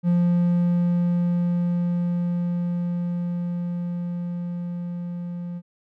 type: tone with level ramp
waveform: triangle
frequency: 174.61 Hz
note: F3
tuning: in tune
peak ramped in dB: -14 to -27 dBFS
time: 0.03-5.62 s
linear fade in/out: 50 ms
effects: none